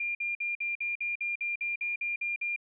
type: tone bursts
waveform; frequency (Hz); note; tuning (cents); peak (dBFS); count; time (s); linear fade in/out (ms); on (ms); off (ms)
sine; 2400; D7; +37; -29; 13; 0-2.562; 5; 150; 51
effects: none